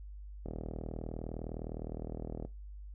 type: click train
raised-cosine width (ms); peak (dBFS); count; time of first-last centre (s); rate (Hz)
2; -27; 80; 0.46-2.45; 39.7
effects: noise-tail reverb RT60 0.2 s tail -17 dB re dry + added 50 Hz sine -44 dBFS peak until 2.94 s